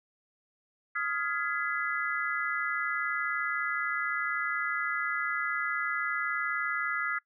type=chord; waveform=sine; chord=F half-diminished seventh; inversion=third; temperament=just; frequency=1257.2 / 1396.9 / 1676.3 / 2012 Hz; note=Eb6 / F6 / Ab6 / Cb7; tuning=+18 / 0 / +16 / +32 cents; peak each=-35 / -34 / -34 / -34 dBFS; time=0.95-7.19 s; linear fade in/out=10 ms; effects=noise-tail reverb RT60 0.1 s tail -23 dB re dry